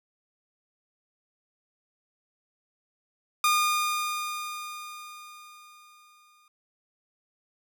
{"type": "tone with exponential decay", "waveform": "sawtooth", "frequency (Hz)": 1217, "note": "D#6", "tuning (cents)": -39, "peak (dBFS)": -16, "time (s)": [3.44, 6.48], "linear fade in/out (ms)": 2, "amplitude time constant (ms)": 660, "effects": []}